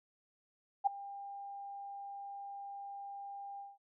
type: tone with ADSR envelope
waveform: sine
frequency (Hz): 799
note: G5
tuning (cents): +33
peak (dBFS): -23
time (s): 0.84-3.78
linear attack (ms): 28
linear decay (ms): 7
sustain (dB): -20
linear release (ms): 190
effects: none